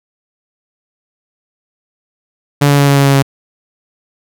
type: tone with pitch steps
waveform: sawtooth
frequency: 143.4 / 142.41 / 141.43 / 140.45 / 139.48 / 138.52 / 137.56 Hz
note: D3 / C#3 / C#3 / C#3 / C#3 / C#3 / C#3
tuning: -41 / +47 / +35 / +23 / +11 / -1 / -13 cents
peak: -3 dBFS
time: 2.61-3.226 s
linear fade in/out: 10 ms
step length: 88 ms
effects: none